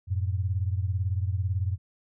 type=beating tone pair; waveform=sine; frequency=90.3 / 108.3 Hz; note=F#2 / A2; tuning=-42 / -27 cents; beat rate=18 Hz; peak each=-26 / -30 dBFS; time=0.07-1.78 s; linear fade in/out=50 ms; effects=none